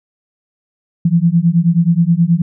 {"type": "beating tone pair", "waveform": "sine", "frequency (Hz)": [164.81, 174.21], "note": ["E3", "F3"], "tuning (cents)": [0, -4], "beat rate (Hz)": 9.4, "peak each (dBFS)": -12, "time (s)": [1.05, 2.42], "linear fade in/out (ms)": 5, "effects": []}